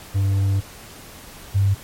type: tone pair in turn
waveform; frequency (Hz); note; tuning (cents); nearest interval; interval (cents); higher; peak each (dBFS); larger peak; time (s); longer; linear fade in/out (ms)
triangle / sine; 98 / 98.62; G2 / G2; 0 / +11; unison; 11; second; -14; neither; 0.14-0.61 / 1.54-1.75; first; 20
effects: pink hiss -41 dBFS RMS until 1.83 s + MP3 64 kbps

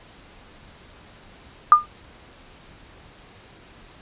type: tone with exponential decay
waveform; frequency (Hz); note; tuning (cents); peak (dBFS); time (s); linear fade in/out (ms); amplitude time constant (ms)
sine; 1208; D6; +48; -3; 1.72-1.86; 1; 29
effects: pink hiss -48 dBFS RMS until 4.01 s + resampled to 8000 Hz

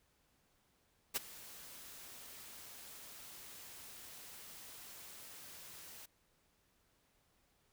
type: noise with ADSR envelope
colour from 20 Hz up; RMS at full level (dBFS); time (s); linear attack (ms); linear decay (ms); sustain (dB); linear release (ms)
white; -34; 1.14-6.06; 23; 20; -19; 9
effects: pink hiss -75 dBFS RMS until 7.72 s

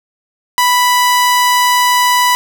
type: tone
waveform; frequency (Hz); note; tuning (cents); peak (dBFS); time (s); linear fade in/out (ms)
sawtooth; 987.8; B5; 0; -5; 0.58-2.35; 0
effects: 7-bit

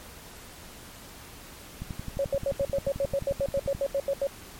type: click train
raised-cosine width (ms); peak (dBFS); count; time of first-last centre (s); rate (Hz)
5; -22; 23; 1.82-3.75; 11.4
type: tone bursts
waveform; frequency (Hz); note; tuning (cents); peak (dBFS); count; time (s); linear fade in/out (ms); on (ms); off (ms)
sine; 554.4; C#5; 0; -23; 16; 2.19-4.27; 2; 55; 80
effects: pink hiss -46 dBFS RMS until 4.59 s + MP3 64 kbps

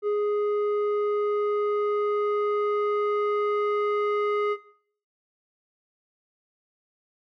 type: tone with low-pass filter sweep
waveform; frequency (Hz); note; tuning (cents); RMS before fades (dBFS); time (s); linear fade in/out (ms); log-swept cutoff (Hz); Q
square; 415.3; G#4; 0; -25; 0.02-4.57; 50; 860 to 1600; 1.5
effects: noise-tail reverb RT60 0.6 s tail -18 dB re dry

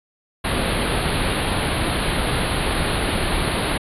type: band-stop noise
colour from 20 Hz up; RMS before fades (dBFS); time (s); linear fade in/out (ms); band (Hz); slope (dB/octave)
pink; -21; 0.44-3.78; 10; 4400 to 9400; 96
effects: resampled to 24000 Hz

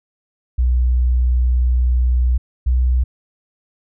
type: tone pair in turn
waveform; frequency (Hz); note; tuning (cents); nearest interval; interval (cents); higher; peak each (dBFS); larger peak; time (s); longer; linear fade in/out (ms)
sine; 61.74 / 62.53; B1 / B1; 0 / +22; unison; 22; second; -12; neither; 0.58-2.38 / 2.66-3.04; first; 10
effects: none

